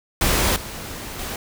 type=noise with level steps; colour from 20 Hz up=pink; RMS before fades=-19 / -33 / -29 dBFS; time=0.21-1.36 s; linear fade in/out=2 ms; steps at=0.56 / 1.19 s; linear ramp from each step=2 ms; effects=none